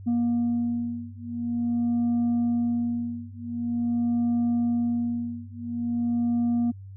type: beating tone pair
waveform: sine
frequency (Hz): 237.1 / 237.56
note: A#3 / A#3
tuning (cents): +30 / +33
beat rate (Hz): 0.46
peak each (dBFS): -24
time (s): 0.06-6.72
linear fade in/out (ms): 20
effects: tanh soft clip ceiling -20 dBFS + added 97 Hz sine -39 dBFS peak until 6.96 s